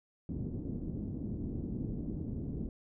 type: low-pass noise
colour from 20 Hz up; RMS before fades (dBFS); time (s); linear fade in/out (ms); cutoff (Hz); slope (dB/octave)
white; -38; 0.29-2.69; 2; 290; 24
effects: none